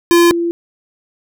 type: tone pair in turn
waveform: square / sine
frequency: 343.1 / 340.7 Hz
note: F4 / F4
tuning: -31 / -43 cents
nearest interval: unison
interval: 12 cents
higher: first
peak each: -7 / -14 dBFS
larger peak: first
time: 0.11-0.31 / 0.31-0.51 s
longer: neither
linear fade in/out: 0 ms
effects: none